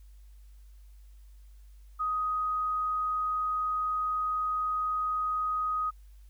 sine tone, 1252 Hz, D#6, 10 cents sharp, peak -27 dBFS, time 1.99-5.91 s, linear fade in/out 20 ms, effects added 50 Hz sine -49 dBFS peak until 6.29 s + white hiss -70 dBFS RMS until 6.29 s

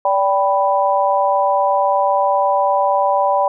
sine chord, G major, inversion second, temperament equal with one note detuned, 579.2 / 784 / 987.8 Hz, D5 / G5 / B5, -24 / 0 / 0 cents, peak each -17 dBFS, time 0.05-3.48 s, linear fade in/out 2 ms, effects none

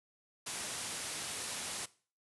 white low-pass noise, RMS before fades -41 dBFS, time 0.46-1.86 s, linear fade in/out 10 ms, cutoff 11000 Hz, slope 96 dB/octave, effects noise-tail reverb RT60 0.4 s tail -19 dB re dry + high-pass 80 Hz 12 dB/octave

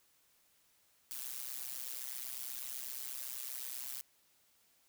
blue noise with amplitude modulation, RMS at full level -39 dBFS, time 1.11-4.01 s, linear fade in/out 0 ms, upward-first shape sine, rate 128 Hz, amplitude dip 100%, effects white hiss -71 dBFS RMS until 4.88 s

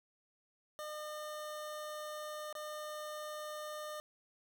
25% pulse tone with dropouts, 606 Hz, D#5, 46 cents flat, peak -38 dBFS, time 0.79-4 s, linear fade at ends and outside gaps 0 ms, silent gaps 2.527-2.552 s, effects none

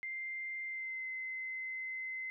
sine tone with pitch glide, 2093 to 2056 Hz, C7 to C7, 0 to -31 cents, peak -38 dBFS, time 0.03-2.3 s, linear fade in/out 0 ms, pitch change -31 cents, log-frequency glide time 0.65-1.06 s, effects none

